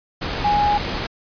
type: tone in noise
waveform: sine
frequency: 828 Hz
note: G#5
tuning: 5 cents flat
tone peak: -15 dBFS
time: 0.44-0.78 s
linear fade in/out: 10 ms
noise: pink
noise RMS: -25 dBFS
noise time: 0.21-1.07 s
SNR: +7 dB
effects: resampled to 11025 Hz